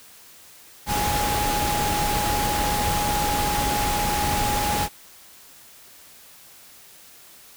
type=tone in noise; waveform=sine; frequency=830 Hz; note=G#5; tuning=1 cent flat; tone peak=-24 dBFS; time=0.86-4.89 s; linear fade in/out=50 ms; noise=pink; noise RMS=-25 dBFS; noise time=0.86-4.89 s; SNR=-2 dB; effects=white hiss -48 dBFS RMS until 7.56 s